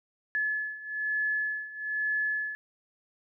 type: beating tone pair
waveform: sine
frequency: 1715 / 1716.1 Hz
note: A6 / A6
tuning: -45 / -44 cents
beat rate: 1.1 Hz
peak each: -33 / -30 dBFS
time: 0.35-2.55 s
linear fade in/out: 0 ms
effects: none